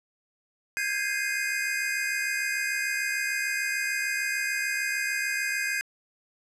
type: chord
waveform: square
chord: Ab major seventh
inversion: third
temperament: equal with one note detuned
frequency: 1594.5 / 1661.2 / 2093 / 2489 Hz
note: G6 / Ab6 / C7 / Eb7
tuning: +29 / 0 / 0 / 0 cents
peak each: -33 dBFS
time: 0.77-5.81 s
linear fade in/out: 0 ms
effects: low-pass 12000 Hz 12 dB/octave